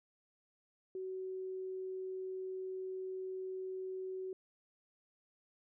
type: tone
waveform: sine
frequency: 375.5 Hz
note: F#4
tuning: 26 cents sharp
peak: -39 dBFS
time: 0.95-4.33 s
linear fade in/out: 2 ms
effects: none